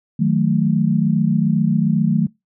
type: chord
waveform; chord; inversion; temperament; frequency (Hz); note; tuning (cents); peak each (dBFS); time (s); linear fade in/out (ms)
sine; D# diminished; none; equal with one note detuned; 157.55 / 185 / 220; D#3 / F#3 / A3; +22 / 0 / 0; -18; 0.19-2.27; 10
effects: noise-tail reverb RT60 0.2 s tail -24 dB re dry